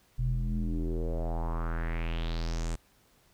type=tone with low-pass filter sweep; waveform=square; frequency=41.39 Hz; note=E1; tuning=8 cents sharp; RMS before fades=-31 dBFS; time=0.18-2.76 s; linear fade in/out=10 ms; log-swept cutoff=110 to 8300 Hz; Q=3.9; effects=pink hiss -65 dBFS RMS until 3.33 s